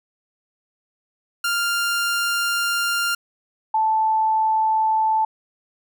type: tone pair in turn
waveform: sawtooth / sine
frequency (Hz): 1396.9 / 877.2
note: F6 / A5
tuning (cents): 0 / -6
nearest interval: minor sixth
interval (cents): 806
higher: first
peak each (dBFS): -16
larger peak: neither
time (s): 1.44-3.15 / 3.74-5.25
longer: first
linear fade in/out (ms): 5
effects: none